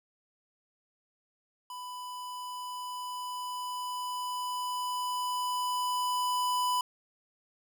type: tone with level ramp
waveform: square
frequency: 995 Hz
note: B5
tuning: 13 cents sharp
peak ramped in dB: -40 to -27 dBFS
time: 1.7-6.81 s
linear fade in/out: 2 ms
effects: none